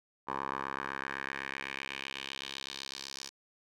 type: tone with band-pass filter sweep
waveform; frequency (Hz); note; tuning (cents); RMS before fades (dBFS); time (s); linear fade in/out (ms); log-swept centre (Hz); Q
10% pulse; 67.9; C#2; -35; -40; 0.27-3.3; 20; 1000 to 5400; 2.4
effects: none